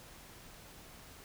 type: silence
effects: pink hiss -54 dBFS RMS until 1.24 s